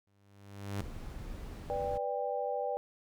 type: tone with exponential growth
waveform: sawtooth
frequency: 100 Hz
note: G2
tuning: 35 cents sharp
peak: -29 dBFS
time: 0.07-0.81 s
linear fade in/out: 0 ms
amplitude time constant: 160 ms
type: noise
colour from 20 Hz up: brown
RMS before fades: -43 dBFS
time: 0.78-1.98 s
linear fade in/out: 10 ms
type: chord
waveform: sine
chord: G major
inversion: first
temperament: equal with one note detuned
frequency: 493.9 / 587.3 / 794.9 Hz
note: B4 / D5 / G5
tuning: 0 / 0 / +24 cents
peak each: -36 dBFS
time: 1.7-2.77 s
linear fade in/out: 0 ms
effects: none